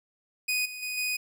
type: tone with level steps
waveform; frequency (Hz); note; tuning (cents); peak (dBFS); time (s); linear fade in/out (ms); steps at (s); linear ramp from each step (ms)
sawtooth; 2489; D#7; 0; -22 / -34 / -28 / -24; 0.48-1.17; 10; 0.65 / 0.82 / 0.97; 10
effects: none